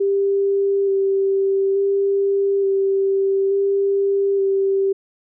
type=tone with vibrato; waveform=sine; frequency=393 Hz; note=G4; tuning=4 cents sharp; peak=-15 dBFS; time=0-4.93 s; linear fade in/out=10 ms; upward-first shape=square; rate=0.57 Hz; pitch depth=13 cents each way; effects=none